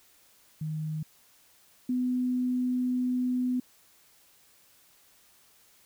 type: tone pair in turn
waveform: sine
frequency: 155.3 / 250.8 Hz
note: D#3 / B3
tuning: -3 / +27 cents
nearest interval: minor sixth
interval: 830 cents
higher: second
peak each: -30 / -25 dBFS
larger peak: second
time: 0.61-1.03 / 1.89-3.6 s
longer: second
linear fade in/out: 5 ms
effects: white hiss -61 dBFS RMS until 5.85 s